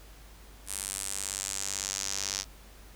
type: tone with band-pass filter sweep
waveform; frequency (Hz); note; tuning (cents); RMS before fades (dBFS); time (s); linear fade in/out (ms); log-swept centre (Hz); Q
sawtooth; 98; G2; 0; -35; 0.66-2.45; 50; 9500 to 5800; 3
effects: added 50 Hz sine -50 dBFS peak until 2.95 s + pink hiss -55 dBFS RMS until 2.95 s